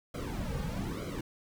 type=noise with flanger; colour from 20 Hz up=brown; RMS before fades=-36 dBFS; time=0.14-1.21 s; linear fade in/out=5 ms; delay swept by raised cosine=1.1 to 3 ms; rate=1.1 Hz; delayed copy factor=-0.9; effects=none